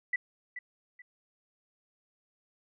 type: tone with echo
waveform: sine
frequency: 1975.5 Hz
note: B6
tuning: in tune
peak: -26 dBFS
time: 0.13-0.16 s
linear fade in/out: 5 ms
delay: 430 ms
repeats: 2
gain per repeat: -11 dB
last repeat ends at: 1.02 s
effects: none

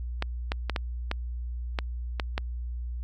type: clicks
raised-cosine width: 0.3 ms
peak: -12 dBFS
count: 8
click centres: 0.224 / 0.519 / 0.697 / 0.762 / 1.114 / 1.788 / 2.198 / 2.379 s
effects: added 60 Hz sine -31 dBFS peak until 3.03 s

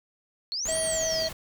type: exponential two-way sweep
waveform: sine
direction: up then down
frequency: 4218 to 9956 to 4218 Hz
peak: -28 dBFS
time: 0.52-1.27 s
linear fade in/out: 0 ms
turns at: 0.79 s
type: noise with tremolo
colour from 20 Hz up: pink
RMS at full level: -39 dBFS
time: 0.65-1.33 s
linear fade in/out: 5 ms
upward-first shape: sine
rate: 11 Hz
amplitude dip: 25%
type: harmonic tone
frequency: 643 Hz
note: E5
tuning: 43 cents flat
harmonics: 1 / 3 / 5 / 7 / 9 / 10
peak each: -28 / -39 / -39 / -38 / -41 / -43 dBFS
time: 0.68-1.29 s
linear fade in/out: 10 ms
effects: none

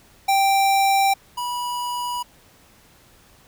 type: tone pair in turn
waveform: square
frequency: 784 / 975.8 Hz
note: G5 / B5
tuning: 0 / -21 cents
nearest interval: major third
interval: 379 cents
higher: second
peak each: -16 / -25 dBFS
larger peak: first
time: 0.28-1.14 / 1.37-2.23 s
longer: neither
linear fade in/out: 10 ms
effects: pink hiss -53 dBFS RMS until 3.47 s

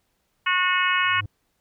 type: harmonic tone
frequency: 364.5 Hz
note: F#4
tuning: 26 cents flat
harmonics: 3 / 4 / 5 / 6 / 7 / 8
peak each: -24 / -25 / -26 / -27 / -27 / -28 dBFS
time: 0.46-1.21 s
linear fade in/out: 10 ms
type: tone with exponential growth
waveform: triangle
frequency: 102.1 Hz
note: G#2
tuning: 29 cents flat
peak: -26 dBFS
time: 0.93-1.26 s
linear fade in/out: 5 ms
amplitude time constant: 71 ms
effects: pink hiss -71 dBFS RMS until 1.6 s

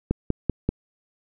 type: click train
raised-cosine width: 3 ms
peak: -8 dBFS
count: 4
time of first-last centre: 0.11-0.69 s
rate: 5.17 Hz
effects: none

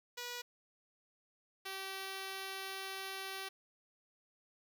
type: tone pair in turn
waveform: 5% pulse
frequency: 485.7 / 385.5 Hz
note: B4 / G4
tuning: -29 / -29 cents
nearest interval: major third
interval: 400 cents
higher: first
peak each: -30 / -30 dBFS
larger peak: neither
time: 0.17-0.42 / 1.65-3.49 s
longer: second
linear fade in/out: 10 ms
effects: none

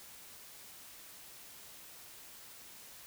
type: silence
effects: white hiss -53 dBFS RMS until 3.06 s

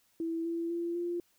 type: tone with pitch steps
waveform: sine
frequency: 329.6 / 335.4 / 341.2 / 347.2 Hz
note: E4 / E4 / F4 / F4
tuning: 0 / +30 / -40 / -10 cents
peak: -31 dBFS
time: 0.2-1.2 s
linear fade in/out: 2 ms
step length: 250 ms
effects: white hiss -70 dBFS RMS until 1.38 s

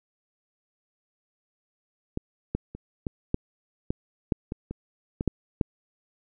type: clicks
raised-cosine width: 3 ms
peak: -15 / -13 / -25 / -16 / -10 / -13 / -9 / -18 / -21 / -15 / -9 / -9 dBFS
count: 12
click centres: 2.174 / 2.55 / 2.75 / 3.068 / 3.344 / 3.905 / 4.322 / 4.521 / 4.71 / 5.209 / 5.277 / 5.612 s
effects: none

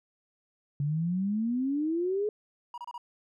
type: exponential sweep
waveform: sine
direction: up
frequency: 140 to 429.9 Hz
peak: -26 dBFS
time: 0.8-2.29 s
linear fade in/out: 2 ms
type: tone bursts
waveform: triangle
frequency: 960 Hz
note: B5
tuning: 49 cents flat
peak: -35 dBFS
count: 4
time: 2.74-2.979 s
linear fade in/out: 2 ms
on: 38 ms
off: 29 ms
effects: none

